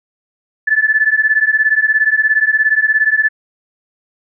sine beating tone pair, 1732 / 1749 Hz, A6 / A6, -28 / -11 cents, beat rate 17 Hz, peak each -13 dBFS, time 0.67-3.29 s, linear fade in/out 10 ms, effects none

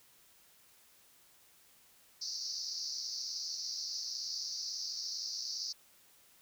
pink band-pass noise, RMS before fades -40 dBFS, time 2.21-5.73 s, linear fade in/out 10 ms, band 4400 to 5900 Hz, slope 96 dB/octave, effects white hiss -64 dBFS RMS until 6.41 s

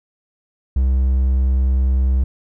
triangle tone, 65 Hz, C2, 11 cents flat, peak -11 dBFS, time 0.76-2.24 s, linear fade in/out 5 ms, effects none

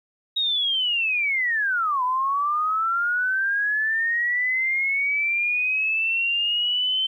sine linear two-way sweep, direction down then up, 3800 to 990 to 3092 Hz, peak -20 dBFS, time 0.36-7.07 s, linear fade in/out 10 ms, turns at 2.03 s, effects 10-bit

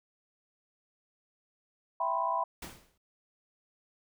sine chord, C major seventh, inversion first, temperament equal with one note detuned, 663.8 / 784 / 987.8 / 1046.5 Hz, E5 / G5 / B5 / C6, +12 / 0 / 0 / 0 cents, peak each -35 / -36 / -30 / -36 dBFS, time 2-2.44 s, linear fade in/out 5 ms
pink noise with exponential decay, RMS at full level -39 dBFS, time 2.62-2.98 s, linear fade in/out 5 ms, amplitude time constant 78 ms
effects none

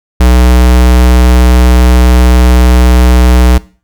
square tone, 61.74 Hz, B1, in tune, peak -3 dBFS, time 0.2-3.58 s, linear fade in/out 5 ms, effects noise-tail reverb RT60 0.4 s tail -20 dB re dry

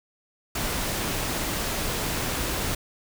pink noise, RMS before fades -28 dBFS, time 0.55-2.75 s, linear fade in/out 5 ms, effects none

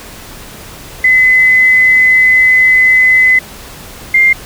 sine tone pair in turn, 2026 / 2100 Hz, B6 / C7, +44 / +6 cents, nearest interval minor second, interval 62 cents, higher second, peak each -4 dBFS, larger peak neither, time 1.04-3.39 / 4.14-4.33 s, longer first, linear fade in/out 5 ms, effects pink hiss -31 dBFS RMS until 4.45 s

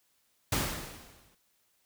pink noise with exponential decay, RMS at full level -27 dBFS, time 0.52-1.35 s, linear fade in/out 5 ms, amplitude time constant 180 ms, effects white hiss -72 dBFS RMS until 1.85 s

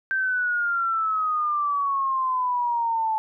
sine exponential sweep, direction down, 1568 to 870 Hz, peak -21 dBFS, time 0.11-3.18 s, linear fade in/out 0 ms, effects none

